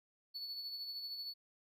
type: tone with tremolo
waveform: triangle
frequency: 4435 Hz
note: C#8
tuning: in tune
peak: -39 dBFS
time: 0.34-1.34 s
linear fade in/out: 20 ms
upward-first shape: sine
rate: 13 Hz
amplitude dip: 40%
effects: none